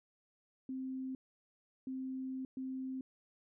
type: tone bursts at uneven times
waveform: sine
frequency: 261.6 Hz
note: C4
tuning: in tune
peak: -38 dBFS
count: 3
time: 0.69-1.15 / 1.87-2.45 / 2.57-3.01 s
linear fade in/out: 2 ms
effects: none